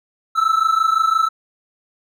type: tone pair together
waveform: triangle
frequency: 1303 / 1328.8 Hz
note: E6 / E6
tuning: -20 / +13 cents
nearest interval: unison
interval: 33 cents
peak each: -15 dBFS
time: 0.35-1.29 s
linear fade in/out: 20 ms
effects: none